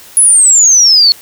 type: exponential sweep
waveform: sine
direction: down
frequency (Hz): 10548 to 4320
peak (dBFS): -3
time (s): 0.17-1.12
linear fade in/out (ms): 0
effects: white hiss -36 dBFS RMS until 1.21 s